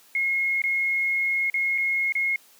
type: tone with dropouts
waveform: sine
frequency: 2159 Hz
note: C#7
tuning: 46 cents flat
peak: -21 dBFS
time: 0.15-2.36 s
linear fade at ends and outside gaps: 2 ms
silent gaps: 0.619-0.638 / 1.5-1.541 / 1.779-1.782 / 2.123-2.152 s
effects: white hiss -55 dBFS RMS until 2.59 s + high-pass 200 Hz 12 dB/octave